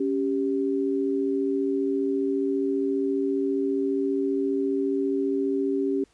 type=tone pair together; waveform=sine; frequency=277.2 / 392 Hz; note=C#4 / G4; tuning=0 / 0 cents; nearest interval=tritone; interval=600 cents; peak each=-25 dBFS; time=0-6.04 s; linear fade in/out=5 ms; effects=pink hiss -63 dBFS RMS until 6.13 s + resampled to 22050 Hz